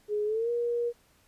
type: tone with pitch glide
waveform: sine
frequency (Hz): 418.6 to 475.3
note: G#4 to A#4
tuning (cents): +14 to +34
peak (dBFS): -26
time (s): 0.08-0.93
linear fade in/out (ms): 50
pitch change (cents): +220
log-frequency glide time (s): 0.25-0.5
effects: pink hiss -64 dBFS RMS until 1.27 s + resampled to 32000 Hz